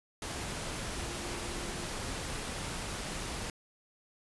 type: tone in noise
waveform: sine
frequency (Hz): 348.1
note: F4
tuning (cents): -6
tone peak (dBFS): -46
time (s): 0.97-1.86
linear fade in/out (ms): 2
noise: pink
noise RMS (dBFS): -38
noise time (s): 0.22-3.5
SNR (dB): -11
effects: resampled to 24000 Hz